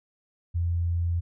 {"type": "tone", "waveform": "sine", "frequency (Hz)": 85.6, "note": "F2", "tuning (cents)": -34, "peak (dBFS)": -23, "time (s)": [0.54, 1.21], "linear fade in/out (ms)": 20, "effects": []}